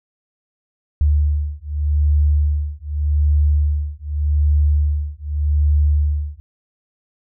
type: beating tone pair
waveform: sine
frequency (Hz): 73.6 / 74.44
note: D2 / D2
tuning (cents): +4 / +24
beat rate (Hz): 0.84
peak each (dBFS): -17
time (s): 1.01-6.4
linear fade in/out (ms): 0
effects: none